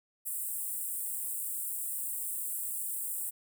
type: high-pass noise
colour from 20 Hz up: pink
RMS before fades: -36 dBFS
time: 0.25-3.31 s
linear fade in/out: 20 ms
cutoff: 7900 Hz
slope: 96 dB/octave
effects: none